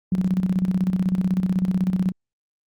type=tone with tremolo; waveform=sine; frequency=185 Hz; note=F#3; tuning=in tune; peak=-16 dBFS; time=0.12-2.12 s; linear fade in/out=2 ms; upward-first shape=square; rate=16 Hz; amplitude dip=65%; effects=Opus 32 kbps